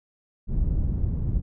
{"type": "low-pass noise", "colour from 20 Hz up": "pink", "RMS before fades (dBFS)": -24, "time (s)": [0.47, 1.42], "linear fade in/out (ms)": 50, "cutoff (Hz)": 130, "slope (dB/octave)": 12, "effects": []}